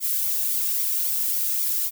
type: noise with flanger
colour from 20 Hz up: violet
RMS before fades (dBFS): -24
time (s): 0-1.91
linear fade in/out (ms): 50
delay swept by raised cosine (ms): 0.86 to 1.86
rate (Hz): 3.7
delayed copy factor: +0.6
effects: none